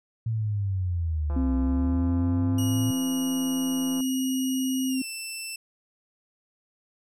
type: linear two-way sweep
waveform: sine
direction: down then up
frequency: 114.8 to 63 to 114.8 Hz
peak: -24 dBFS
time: 0.26-2.91 s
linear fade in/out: 5 ms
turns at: 1.55 s
type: click train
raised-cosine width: 1 ms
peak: -28 dBFS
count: 461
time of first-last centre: 1.3-4.006 s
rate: 170 Hz
type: tone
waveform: sine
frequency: 261.6 Hz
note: C4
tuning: in tune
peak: -24 dBFS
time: 1.36-5.02 s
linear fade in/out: 5 ms
type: tone with pitch glide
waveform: 15% pulse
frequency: 2890 to 2665 Hz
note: F#7 to E7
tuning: -41 to +18 cents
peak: -26 dBFS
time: 2.58-5.56 s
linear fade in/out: 5 ms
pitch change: -141 cents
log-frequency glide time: 4.88-5.05 s
effects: none